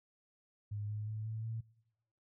sine tone with pitch steps, 103.83 / 106.01 / 108.24 / 110.51 / 112.84 Hz, G#2 / G#2 / A2 / A2 / A2, 0 / +36 / -28 / +8 / +44 cents, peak -37 dBFS, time 0.71-1.61 s, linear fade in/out 10 ms, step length 180 ms, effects noise-tail reverb RT60 1.0 s tail -24 dB re dry

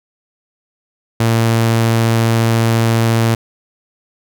sawtooth tone, 114.3 Hz, A#2, 34 cents flat, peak -7 dBFS, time 1.2-3.35 s, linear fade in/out 5 ms, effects none

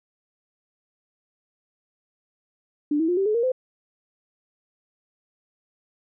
sine tone with pitch steps, 294.7 / 323.2 / 354.5 / 388.9 / 426.5 / 467.8 / 513.1 Hz, D4 / E4 / F4 / G4 / G#4 / A#4 / C5, +6 / -34 / +26 / -14 / +46 / +6 / -34 cents, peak -19 dBFS, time 2.91-3.519 s, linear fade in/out 5 ms, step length 87 ms, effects none

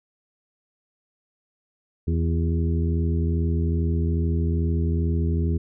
harmonic tone with a mistuned harmonic, 82.41 Hz, E2, in tune, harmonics 1 / 2 / 3 / 4 / 5, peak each -21 / -27 / -31 / -33 / -35 dBFS, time 2.07-5.58 s, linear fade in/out 10 ms, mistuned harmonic 4, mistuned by +47 cents, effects none

